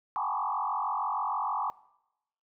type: tone with frequency modulation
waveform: sine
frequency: 987.8 Hz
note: B5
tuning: in tune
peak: -28 dBFS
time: 0.16-1.7 s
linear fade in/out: 0 ms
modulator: 46.4 Hz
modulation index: 4.4
effects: noise-tail reverb RT60 0.8 s tail -19 dB re dry